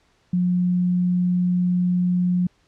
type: tone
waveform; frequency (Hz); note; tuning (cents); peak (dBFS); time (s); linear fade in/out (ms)
sine; 179.1; F3; +44; -17; 0.33-2.47; 5
effects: pink hiss -62 dBFS RMS until 2.67 s + low-pass 6000 Hz 12 dB/octave